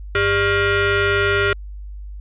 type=ring-modulated tone; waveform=sawtooth; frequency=500 Hz; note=B4; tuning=21 cents sharp; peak=-8 dBFS; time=0.15-1.53 s; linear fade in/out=2 ms; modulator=902 Hz; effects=added 50 Hz sine -30 dBFS peak until 2.2 s + resampled to 8000 Hz